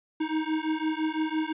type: beating tone pair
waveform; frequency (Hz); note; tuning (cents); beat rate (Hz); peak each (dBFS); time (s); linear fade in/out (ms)
square; 311.1 / 317; D#4 / D#4; 0 / +32; 5.9; -30; 0.2-1.53; 10
effects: resampled to 8000 Hz